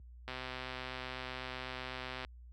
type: click train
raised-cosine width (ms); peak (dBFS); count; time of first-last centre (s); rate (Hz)
0.3; -25; 253; 0.28-2.249; 128
effects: added 60 Hz sine -41 dBFS peak until 2.52 s + high-pass 100 Hz 12 dB/octave